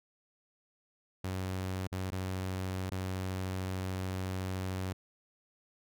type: tone with dropouts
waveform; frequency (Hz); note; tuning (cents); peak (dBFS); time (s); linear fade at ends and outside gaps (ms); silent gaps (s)
sawtooth; 93.6; F#2; +20; -30; 1.24-4.93; 5; 1.873-1.919 / 2.104-2.12 / 2.9-2.917
effects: none